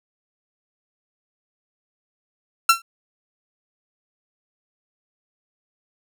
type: tone with exponential decay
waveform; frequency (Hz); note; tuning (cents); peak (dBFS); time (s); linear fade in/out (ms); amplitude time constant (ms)
sawtooth; 1353; E6; +45; -4; 2.69-2.82; 5; 27
effects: none